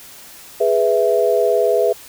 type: chord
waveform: sine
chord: E major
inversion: first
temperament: equal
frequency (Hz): 415.3 / 493.9 / 659.3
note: G#4 / B4 / E5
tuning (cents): 0 / 0 / 0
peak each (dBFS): -17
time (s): 0.6-1.93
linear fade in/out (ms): 10
effects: white hiss -40 dBFS RMS until 2.08 s